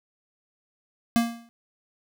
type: tone with exponential decay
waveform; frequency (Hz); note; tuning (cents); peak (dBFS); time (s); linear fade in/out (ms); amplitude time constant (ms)
square; 233.1; A#3; 0; -16; 1.16-1.49; 0; 71
effects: none